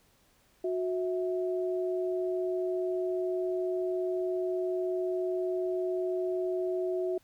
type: tone pair together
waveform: sine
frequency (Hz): 365.5 / 651.2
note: F#4 / E5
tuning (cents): -21 / -21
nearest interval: minor seventh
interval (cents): 1000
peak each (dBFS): -29 / -35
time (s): 0.64-7.18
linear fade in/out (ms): 5
effects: pink hiss -66 dBFS RMS until 7.23 s